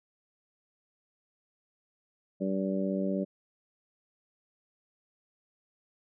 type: harmonic tone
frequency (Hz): 96.3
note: G2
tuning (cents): -30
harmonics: 2 / 3 / 4 / 5 / 6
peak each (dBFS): -30 / -35 / -37 / -40 / -35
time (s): 2.4-3.25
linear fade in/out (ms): 20
effects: none